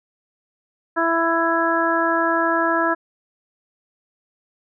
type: harmonic tone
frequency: 331.9 Hz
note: E4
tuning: 12 cents sharp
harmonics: 1 / 2 / 3 / 4 / 5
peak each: -23 / -23 / -23 / -23 / -23 dBFS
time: 0.96-2.95 s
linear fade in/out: 20 ms
effects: none